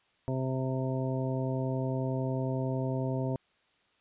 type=harmonic tone; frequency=131 Hz; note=C3; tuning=2 cents sharp; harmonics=1 / 2 / 3 / 4 / 5 / 7; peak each=-31 / -35 / -38 / -39 / -39 / -44 dBFS; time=0.28-3.36 s; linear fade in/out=0 ms; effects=white hiss -69 dBFS RMS until 4 s + resampled to 8000 Hz